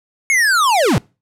square linear sweep, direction down, 2217 to 86.4 Hz, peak -12 dBFS, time 0.3-0.98 s, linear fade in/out 0 ms, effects noise-tail reverb RT60 0.3 s tail -25 dB re dry + low-pass 12000 Hz 12 dB/octave

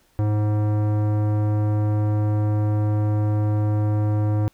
sine tone with tanh clipping, 105.4 Hz, G#2, 26 cents sharp, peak -20 dBFS, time 0.19-4.48 s, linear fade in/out 0 ms, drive 17 dB, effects pink hiss -61 dBFS RMS until 4.53 s

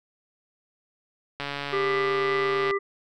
click train, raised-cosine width 0.3 ms, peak -15 dBFS, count 187, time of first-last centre 1.4-2.71 s, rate 142 Hz
harmonic tone, 397.1 Hz, G4, 22 cents sharp, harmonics 1 / 3 / 5, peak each -24 / -29 / -31 dBFS, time 1.72-2.79 s, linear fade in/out 20 ms
effects none

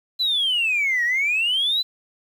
sine exponential two-way sweep, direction down then up, 4068 to 1864.7 to 4068 Hz, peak -17 dBFS, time 0.19-1.83 s, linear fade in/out 20 ms, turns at 1.04 s, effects tanh soft clip ceiling -15 dBFS + 8-bit

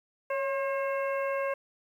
harmonic tone with a mistuned harmonic, 537 Hz, C5, 45 cents sharp, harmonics 1 / 2 / 3 / 4 / 5, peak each -29 / -35 / -39 / -41 / -43 dBFS, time 0.3-1.54 s, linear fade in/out 5 ms, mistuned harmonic 1, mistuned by +49 cents, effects 10-bit

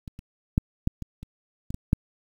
clicks, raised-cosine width 5 ms, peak -25 / -28 / -7 / -10 / -21 / -26 / -20 / -19 / -6 dBFS, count 9, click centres 0.078 / 0.191 / 0.579 / 0.874 / 1.023 / 1.23 / 1.705 / 1.744 / 1.931 s, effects 8-bit

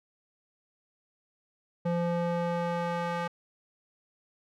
square tone with band-pass filter sweep, 172 Hz, F3, 26 cents flat, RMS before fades -30 dBFS, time 1.85-3.28 s, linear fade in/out 10 ms, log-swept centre 420 to 1100 Hz, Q 0.94, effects none

